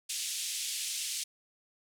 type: band-pass noise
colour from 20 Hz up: white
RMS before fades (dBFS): -36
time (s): 0.09-1.24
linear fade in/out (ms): 10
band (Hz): 2600 to 9700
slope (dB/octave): 24
effects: none